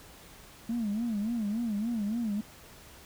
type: tone with vibrato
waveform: sine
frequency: 220 Hz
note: A3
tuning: in tune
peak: -27 dBFS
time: 0.69-2.41 s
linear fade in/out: 5 ms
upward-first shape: sine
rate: 3.5 Hz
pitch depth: 150 cents each way
effects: tanh soft clip ceiling -25 dBFS + pink hiss -52 dBFS RMS until 3.05 s